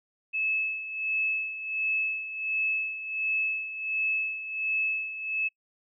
sine tone with tremolo, 2600 Hz, E7, 24 cents flat, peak -24 dBFS, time 0.33-5.49 s, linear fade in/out 20 ms, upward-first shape sine, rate 1.4 Hz, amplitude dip 70%, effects noise-tail reverb RT60 0.1 s tail -24 dB re dry

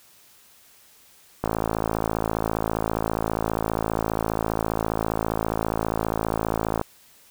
click train, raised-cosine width 1 ms, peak -9 dBFS, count 296, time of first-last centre 1.44-6.813 s, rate 54.9 Hz, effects white hiss -54 dBFS RMS until 7.3 s

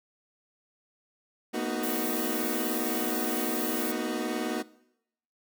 30% pulse chord, B major seventh, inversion third, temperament equal with one note detuned, 227.5 / 246.9 / 311.1 / 370 Hz, A#3 / B3 / D#4 / F#4, -42 / 0 / 0 / 0 cents, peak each -32 dBFS, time 1.53-4.63 s, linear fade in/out 20 ms
violet noise, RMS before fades -34 dBFS, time 1.83-3.92 s, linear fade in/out 5 ms
effects noise-tail reverb RT60 0.8 s tail -20 dB re dry

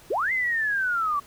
sine linear two-way sweep, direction up then down, 311.1 to 2093 to 1127 Hz, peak -22 dBFS, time 0.1-1.2 s, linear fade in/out 10 ms, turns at 0.32 s, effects pink hiss -51 dBFS RMS until 1.26 s

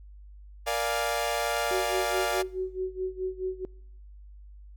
sawtooth chord, Bb dominant seventh, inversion none, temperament equal, 466.2 / 587.3 / 698.5 / 830.6 Hz, Bb4 / D5 / F5 / Ab5, 0 / 0 / 0 / 0 cents, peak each -30 / -27 / -27 / -30 dBFS, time 0.66-2.43 s, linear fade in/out 20 ms
sine tone with tremolo, 373.2 Hz, F#4, 15 cents sharp, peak -26 dBFS, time 1.71-3.65 s, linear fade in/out 0 ms, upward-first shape sine, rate 4.7 Hz, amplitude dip 90%
effects noise-tail reverb RT60 0.8 s tail -26 dB re dry + added 50 Hz sine -45 dBFS peak until 4.76 s

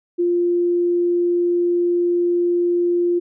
sine tone, 349.2 Hz, F4, in tune, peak -15 dBFS, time 0.18-3.2 s, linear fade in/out 20 ms, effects none

